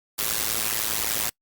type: noise with amplitude modulation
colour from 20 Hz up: white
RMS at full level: -22 dBFS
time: 0.18-1.3 s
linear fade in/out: 10 ms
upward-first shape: sine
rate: 110 Hz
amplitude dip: 90%
effects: noise-tail reverb RT60 0.1 s tail -26 dB re dry + Opus 48 kbps